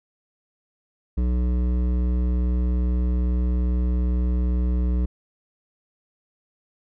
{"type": "tone with hard clipping", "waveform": "sine", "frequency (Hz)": 61.2, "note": "B1", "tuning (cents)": -15, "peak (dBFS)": -21, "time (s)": [1.17, 5.06], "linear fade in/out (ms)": 10, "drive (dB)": 12, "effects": []}